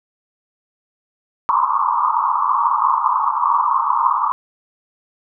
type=band-pass noise; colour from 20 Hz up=pink; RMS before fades=-17 dBFS; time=1.49-4.32 s; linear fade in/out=0 ms; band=910 to 1200 Hz; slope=96 dB/octave; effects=none